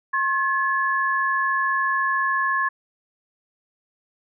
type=tone pair together; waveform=sine; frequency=1076.1 / 1710 Hz; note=C6 / A6; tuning=+48 / -50 cents; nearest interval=minor sixth; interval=802 cents; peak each=-22 / -22 dBFS; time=0.13-2.69 s; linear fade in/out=10 ms; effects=none